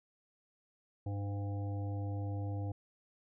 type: harmonic tone with a mistuned harmonic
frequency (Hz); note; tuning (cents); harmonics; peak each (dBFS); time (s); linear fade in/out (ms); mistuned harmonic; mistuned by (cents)
100.4; G2; +42; 1 / 3 / 5 / 7 / 8; -35 / -45 / -49 / -52 / -53; 1.06-2.72; 5; 5; +21
effects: none